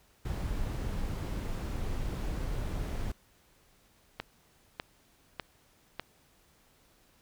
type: noise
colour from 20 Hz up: brown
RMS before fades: -34 dBFS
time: 0.25-3.12 s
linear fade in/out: 5 ms
type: click train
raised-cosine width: 0.3 ms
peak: -18 dBFS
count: 4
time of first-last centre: 4.2-5.996 s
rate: 1.67 Hz
effects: pink hiss -65 dBFS RMS until 7.21 s